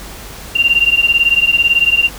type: beating tone pair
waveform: sine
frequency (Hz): 2768 / 2786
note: F7 / F7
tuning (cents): -16 / -5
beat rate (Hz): 18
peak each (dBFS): -12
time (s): 0.55-2.09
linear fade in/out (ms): 10
effects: added 50 Hz sine -34 dBFS peak until 2.18 s + pink hiss -32 dBFS RMS until 2.18 s